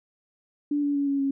sine tone with pitch steps, 290.9 / 286.7 / 282.6 / 278.6 / 274.6 Hz, D4 / D4 / C#4 / C#4 / C#4, -16 / -42 / +34 / +9 / -16 cents, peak -22 dBFS, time 0.71-1.31 s, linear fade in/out 5 ms, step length 120 ms, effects none

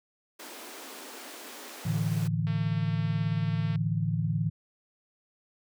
pink high-pass noise, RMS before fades -44 dBFS, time 0.39-2.28 s, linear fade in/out 10 ms, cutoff 240 Hz, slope 48 dB/octave
sine chord, A suspended fourth, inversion none, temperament just, 110 / 146.67 / 165 Hz, A2 / D3 / E3, 0 / -2 / +2 cents, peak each -30 / -31 / -29 dBFS, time 1.85-4.5 s, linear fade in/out 10 ms
click train, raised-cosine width 0.3 ms, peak -29 dBFS, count 292, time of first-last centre 2.47-3.758 s, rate 226 Hz
effects none

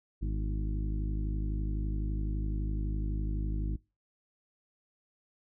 harmonic tone with a mistuned harmonic, 51.91 Hz, G#1, in tune, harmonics 1 / 2 / 3 / 4 / 5 / 6 / 7, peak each -30 / -39 / -41 / -45 / -48 / -44 / -53 dBFS, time 0.21-3.77 s, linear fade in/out 20 ms, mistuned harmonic 5, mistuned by -57 cents, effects noise-tail reverb RT60 0.3 s tail -25 dB re dry

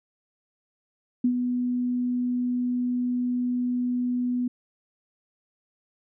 sine tone with ADSR envelope, 246.9 Hz, B3, in tune, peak -17 dBFS, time 1.24-4.48 s, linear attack 6 ms, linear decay 80 ms, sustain -6 dB, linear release 6 ms, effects none

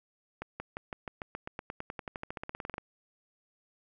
accelerating click train, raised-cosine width 0.5 ms, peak -22 dBFS, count 26, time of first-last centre 0.42-2.781 s, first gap 180 ms, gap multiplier 0.94, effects none

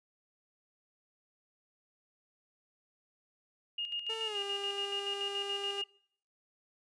sine tone with tremolo, 2845 Hz, F7, 31 cents sharp, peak -33 dBFS, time 3.78-5.84 s, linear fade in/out 5 ms, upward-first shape square, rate 7 Hz, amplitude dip 60%
sawtooth tone with pitch glide, 446.4 to 400 Hz, A4 to G4, +25 to +35 cents, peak -35 dBFS, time 4.09-5.82 s, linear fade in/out 10 ms, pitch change -190 cents, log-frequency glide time 4.24-4.39 s
effects noise-tail reverb RT60 0.6 s tail -23 dB re dry + resampled to 22050 Hz

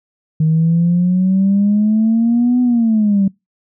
sine exponential two-way sweep, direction up then down, 155.56 to 250 to 191.8 Hz, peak -9 dBFS, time 0.4-3.28 s, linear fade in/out 5 ms, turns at 2.61 s, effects noise-tail reverb RT60 0.2 s tail -25 dB re dry + tanh soft clip ceiling -6 dBFS

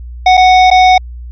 square tone with dropouts, 740 Hz, F#5, in tune, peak -4 dBFS, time 0.26-0.98 s, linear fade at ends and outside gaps 5 ms, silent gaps 0.371-0.375 / 0.703-0.712 s, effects added 60 Hz sine -24 dBFS peak until 1.31 s + resampled to 11025 Hz

